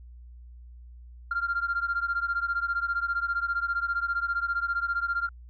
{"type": "beating tone pair", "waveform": "sine", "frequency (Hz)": [1386, 1401], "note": ["F6", "F6"], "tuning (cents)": [-14, 5], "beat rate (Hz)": 15, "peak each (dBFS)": [-27, -29], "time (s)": [1.31, 5.29], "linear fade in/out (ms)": 5, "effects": ["tanh soft clip ceiling -20 dBFS", "added 60 Hz sine -44 dBFS peak until 5.49 s"]}